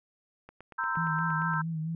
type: click train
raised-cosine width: 0.5 ms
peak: -32 dBFS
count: 10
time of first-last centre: 0.49-1.537 s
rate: 8.6 Hz
type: chord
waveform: sine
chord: C dominant seventh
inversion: third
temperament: equal with one note detuned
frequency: 932.3 / 1029.1 / 1318.5 / 1568 Hz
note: Bb5 / C6 / E6 / G6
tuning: 0 / -29 / 0 / 0 cents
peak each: -35 / -35 / -33 / -32 dBFS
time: 0.78-1.62 s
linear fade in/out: 10 ms
type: tone with vibrato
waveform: sine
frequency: 160.9 Hz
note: E3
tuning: 42 cents flat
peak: -30 dBFS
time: 0.97-1.95 s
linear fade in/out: 2 ms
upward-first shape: sine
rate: 4.5 Hz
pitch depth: 49 cents each way
effects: none